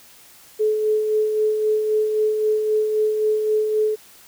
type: tone with tremolo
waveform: sine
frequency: 429.7 Hz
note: A4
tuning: 41 cents flat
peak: -15 dBFS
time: 0.59-3.96 s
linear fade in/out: 20 ms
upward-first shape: sine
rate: 3.8 Hz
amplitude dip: 40%
effects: white hiss -48 dBFS RMS until 4.27 s